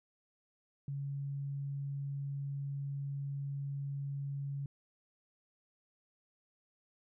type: tone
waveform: sine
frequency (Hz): 140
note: C#3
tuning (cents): +18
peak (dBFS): -36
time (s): 0.88-4.66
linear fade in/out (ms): 2
effects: none